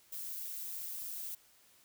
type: noise with amplitude modulation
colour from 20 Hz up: violet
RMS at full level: -40 dBFS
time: 0.12-1.35 s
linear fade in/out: 5 ms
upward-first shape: sine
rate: 172 Hz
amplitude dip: 45%
effects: white hiss -65 dBFS RMS until 1.84 s